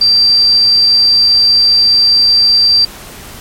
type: tone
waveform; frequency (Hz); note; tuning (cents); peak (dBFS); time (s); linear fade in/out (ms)
sine; 4695; D8; -1; -5; 0.01-2.85; 5
effects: pink hiss -31 dBFS RMS until 3.4 s + MP3 64 kbps